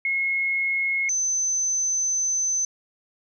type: tone pair in turn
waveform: sine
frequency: 2167 / 6129 Hz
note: C#7 / G8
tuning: -40 / -40 cents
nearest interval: octave + tritone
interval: 1800 cents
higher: second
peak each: -21 dBFS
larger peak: neither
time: 0.05-1.09 / 1.09-2.65 s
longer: second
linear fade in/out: 2 ms
effects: none